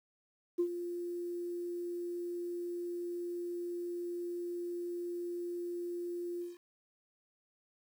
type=tone with ADSR envelope; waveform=sine; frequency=349.1 Hz; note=F4; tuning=1 cent flat; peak=-25 dBFS; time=0.58-6.58 s; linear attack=18 ms; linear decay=77 ms; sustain=-11 dB; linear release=170 ms; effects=tanh soft clip ceiling -23 dBFS + 10-bit